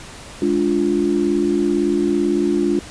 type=chord; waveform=sine; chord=D diminished; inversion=second; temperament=equal with one note detuned; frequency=207.7 / 291.3 / 349.2 Hz; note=Ab3 / D4 / F4; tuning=0 / -14 / 0 cents; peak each=-22 / -19 / -18 dBFS; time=0.42-2.79 s; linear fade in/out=2 ms; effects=pink hiss -37 dBFS RMS until 2.9 s + resampled to 22050 Hz